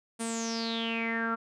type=tone with low-pass filter sweep; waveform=sawtooth; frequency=228.3 Hz; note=A#3; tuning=36 cents flat; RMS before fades=-32 dBFS; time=0.19-1.36 s; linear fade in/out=20 ms; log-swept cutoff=9500 to 1300 Hz; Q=9.9; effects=none